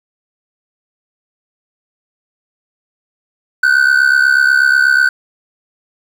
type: ring-modulated tone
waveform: triangle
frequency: 1500 Hz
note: F#6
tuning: 23 cents sharp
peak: -3 dBFS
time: 3.63-5.09 s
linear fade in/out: 5 ms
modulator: 34.1 Hz
effects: 7-bit